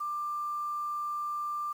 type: tone with quantisation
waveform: sine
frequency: 1187 Hz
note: D6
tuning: 18 cents sharp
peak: -31 dBFS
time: 0-1.73 s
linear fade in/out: 10 ms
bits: 9
effects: none